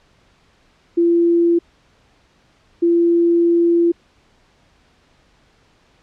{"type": "tone pair in turn", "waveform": "sine", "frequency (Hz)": [340.8, 340.8], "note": ["F4", "F4"], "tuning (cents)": [-42, -42], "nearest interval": "unison", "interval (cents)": 0, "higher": "neither", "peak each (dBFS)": -11, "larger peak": "neither", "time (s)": [[0.97, 1.59], [2.82, 3.92]], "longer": "second", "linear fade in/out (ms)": 10, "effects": ["pink hiss -56 dBFS RMS until 6.02 s", "low-pass 5000 Hz 12 dB/octave"]}